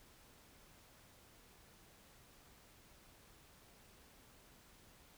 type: silence
effects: pink hiss -64 dBFS RMS until 5.17 s